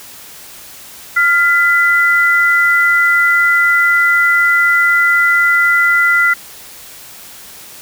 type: tone pair together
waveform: sine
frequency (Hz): 1400 / 2002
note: F6 / B6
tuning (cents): +4 / +23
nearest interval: tritone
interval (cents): 619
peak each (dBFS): -11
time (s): 1.16-6.34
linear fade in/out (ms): 10
effects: white hiss -35 dBFS RMS until 7.81 s